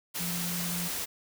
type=tone in noise; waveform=sine; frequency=174.61 Hz; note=F3; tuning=in tune; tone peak=-34 dBFS; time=0.19-0.89 s; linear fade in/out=20 ms; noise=white; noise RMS=-34 dBFS; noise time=0.14-1.06 s; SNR=-3 dB; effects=none